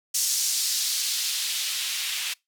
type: noise with band-pass filter sweep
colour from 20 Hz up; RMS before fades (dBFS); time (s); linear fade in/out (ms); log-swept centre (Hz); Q
blue; -27; 0.14-2.34; 10; 6100 to 2600; 1.4
effects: noise-tail reverb RT60 0.2 s tail -25 dB re dry